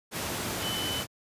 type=tone in noise; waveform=sine; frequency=3016 Hz; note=F#7; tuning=32 cents sharp; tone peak=-32 dBFS; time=0.61-1.04 s; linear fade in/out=50 ms; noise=pink; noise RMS=-32 dBFS; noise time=0.11-1.07 s; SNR=-3 dB; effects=high-pass 100 Hz 12 dB/octave + resampled to 32000 Hz